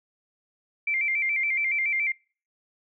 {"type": "tone with vibrato", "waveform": "sine", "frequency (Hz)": 2217, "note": "C#7", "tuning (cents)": 0, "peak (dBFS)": -23, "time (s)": [0.87, 2.12], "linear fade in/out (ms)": 5, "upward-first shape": "square", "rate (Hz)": 7.1, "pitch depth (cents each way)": 86, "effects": ["noise-tail reverb RT60 0.4 s tail -25 dB re dry"]}